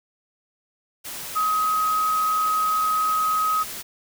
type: tone in noise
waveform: sine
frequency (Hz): 1265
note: D#6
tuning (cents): +28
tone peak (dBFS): -19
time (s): 1.35-3.64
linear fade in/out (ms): 20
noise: white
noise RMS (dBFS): -34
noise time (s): 1.04-3.83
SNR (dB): +12
effects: none